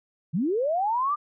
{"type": "linear sweep", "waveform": "sine", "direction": "up", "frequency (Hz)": [138.59, 1218], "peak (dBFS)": -22, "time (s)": [0.33, 1.16], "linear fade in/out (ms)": 20, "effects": []}